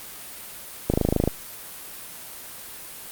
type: click train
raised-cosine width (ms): 2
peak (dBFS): -6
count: 11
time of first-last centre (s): 0.9-1.276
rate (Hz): 26.6
effects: white hiss -39 dBFS RMS until 3.11 s + Opus 32 kbps